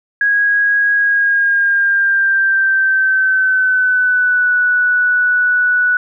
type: tone with pitch glide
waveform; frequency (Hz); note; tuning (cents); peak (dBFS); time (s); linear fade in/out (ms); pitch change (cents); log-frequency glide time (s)
sine; 1649 to 1477.6; G#6 to F#6; -13 to -3; -10; 0.21-5.97; 2; -190; 0.96-4.52
effects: none